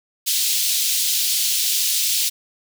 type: high-pass noise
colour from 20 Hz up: pink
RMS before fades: -20 dBFS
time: 0.26-2.3 s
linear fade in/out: 20 ms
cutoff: 3300 Hz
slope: 24 dB/octave
effects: none